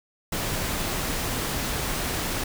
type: noise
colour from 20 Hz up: pink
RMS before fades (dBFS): -28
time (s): 0.32-2.44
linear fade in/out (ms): 5
effects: none